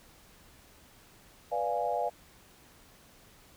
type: chord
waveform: sine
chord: B diminished seventh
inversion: none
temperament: equal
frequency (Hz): 493.9 / 587.3 / 698.5 / 830.6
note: B4 / D5 / F5 / Ab5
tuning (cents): 0 / 0 / 0 / 0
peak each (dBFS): -35 / -34 / -32 / -34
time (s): 1.51-2.1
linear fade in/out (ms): 20
effects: pink hiss -58 dBFS RMS until 3.56 s